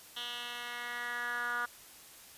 10% pulse tone with band-pass filter sweep, 241.1 Hz, B3, 41 cents flat, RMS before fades -38 dBFS, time 0.16-1.66 s, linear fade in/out 10 ms, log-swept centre 3100 to 1400 Hz, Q 4.5, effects white hiss -54 dBFS RMS until 2.37 s + resampled to 32000 Hz

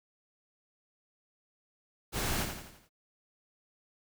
pink noise with echo, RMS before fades -33 dBFS, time 2.12-2.47 s, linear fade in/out 50 ms, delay 85 ms, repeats 5, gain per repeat -6 dB, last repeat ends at 2.895 s, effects none

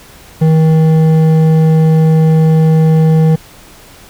triangle tone with hard clipping, 159.1 Hz, D#3, 39 cents sharp, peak -7 dBFS, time 0.41-3.36 s, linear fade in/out 10 ms, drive 12 dB, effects pink hiss -38 dBFS RMS until 4.09 s

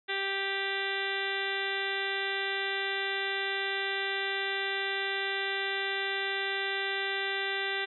harmonic tone with a mistuned harmonic, 392 Hz, G4, in tune, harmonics 1 / 2 / 3 / 4 / 5 / 6 / 7 / 8 / 9 / 10, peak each -37 / -40 / -45 / -36 / -35 / -41 / -41 / -44 / -38 / -45 dBFS, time 0.08-7.86 s, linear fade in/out 20 ms, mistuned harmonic 7, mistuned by +18 cents, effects none

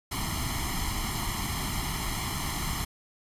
pink noise with comb filter, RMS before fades -31 dBFS, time 0.11-2.85 s, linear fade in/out 10 ms, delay 0.96 ms, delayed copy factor +0.95, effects resampled to 32000 Hz

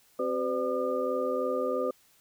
sine tone cluster, 263 / 381.1 / 507 / 590 / 1207 Hz, C4 / G4 / B4 / D5 / D6, +9 / -49 / +45 / +8 / +47 cents, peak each -36 / -34 / -29 / -35 / -36 dBFS, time 0.19-1.91 s, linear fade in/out 5 ms, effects white hiss -63 dBFS RMS until 2.2 s

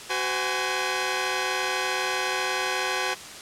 10% pulse tone cluster, 375.2 / 511 / 827 Hz, F#4 / C5 / G#5, +24 / -41 / -8 cents, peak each -21 dBFS, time 0.09-3.15 s, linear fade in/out 20 ms, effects white hiss -40 dBFS RMS until 3.41 s + low-pass 8000 Hz 12 dB/octave

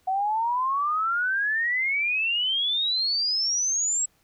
sine exponential sweep, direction up, 743 to 7740 Hz, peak -22 dBFS, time 0.07-4.06 s, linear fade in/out 10 ms, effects pink hiss -65 dBFS RMS until 4.23 s

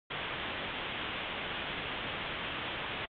white low-pass noise, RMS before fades -38 dBFS, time 0.1-3.06 s, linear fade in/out 10 ms, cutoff 3500 Hz, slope 96 dB/octave, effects AAC 48 kbps

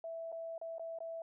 sine tone with dropouts, 659.3 Hz, E5, in tune, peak -40 dBFS, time 0.04-1.22 s, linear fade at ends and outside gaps 2 ms, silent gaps 0.319-0.325 / 0.58-0.614 / 0.783-0.795 / 0.987-1.004 s, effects none

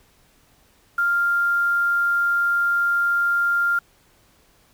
sine tone with quantisation, 1396.9 Hz, F6, in tune, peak -17 dBFS, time 0.98-3.79 s, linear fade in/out 5 ms, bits 7, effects pink hiss -58 dBFS RMS until 4.73 s

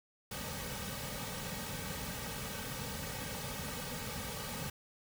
pink noise with comb filter, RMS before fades -41 dBFS, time 0.31-4.7 s, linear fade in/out 5 ms, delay 2.9 ms, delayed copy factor -0.95, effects none

